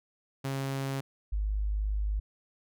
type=tone pair in turn; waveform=sawtooth / sine; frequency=135.9 / 51.44 Hz; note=C#3 / G#1; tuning=-34 / -16 cents; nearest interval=octave + perfect fourth; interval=1682 cents; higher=first; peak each=-27 dBFS; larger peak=neither; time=0.44-1.01 / 1.32-2.2 s; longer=second; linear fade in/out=10 ms; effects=none